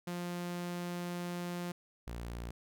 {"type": "tone pair in turn", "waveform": "sawtooth", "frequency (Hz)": [175.6, 58.6], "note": ["F3", "A#1"], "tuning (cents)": [10, 10], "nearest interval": "octave + perfect fifth", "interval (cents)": 1900, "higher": "first", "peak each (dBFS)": [-33, -36], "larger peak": "first", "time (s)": [[0.07, 1.72], [2.07, 2.51]], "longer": "first", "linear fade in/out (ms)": 5, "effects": []}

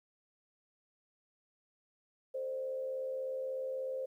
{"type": "tone with frequency modulation", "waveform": "sine", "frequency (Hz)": 523.3, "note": "C5", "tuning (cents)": 0, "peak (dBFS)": -35, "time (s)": [2.34, 4.06], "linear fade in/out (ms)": 10, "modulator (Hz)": 76.5, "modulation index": 0.47, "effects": ["12-bit"]}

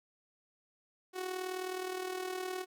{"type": "tone with amplitude modulation", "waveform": "sawtooth", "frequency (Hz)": 370, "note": "F#4", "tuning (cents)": 0, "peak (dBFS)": -30, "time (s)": [1.13, 2.66], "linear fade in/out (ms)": 50, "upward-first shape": "sine", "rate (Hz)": 39.3, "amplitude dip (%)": 60, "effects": []}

